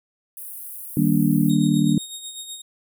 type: high-pass noise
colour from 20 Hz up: pink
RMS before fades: -36 dBFS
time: 0.37-1.5 s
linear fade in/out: 0 ms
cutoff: 9800 Hz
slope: 48 dB/octave
type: chord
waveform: sine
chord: Eb major seventh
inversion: none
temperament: just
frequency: 155.56 / 194.45 / 233.3 / 291.7 Hz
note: Eb3 / G3 / Bb3 / D4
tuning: 0 / -14 / +2 / -12 cents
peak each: -21 dBFS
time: 0.97-1.98 s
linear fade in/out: 2 ms
type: tone with tremolo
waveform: 20% pulse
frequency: 3729 Hz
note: A#7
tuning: in tune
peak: -25 dBFS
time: 1.49-2.62 s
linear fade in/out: 10 ms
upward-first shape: sine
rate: 8 Hz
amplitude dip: 55%
effects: none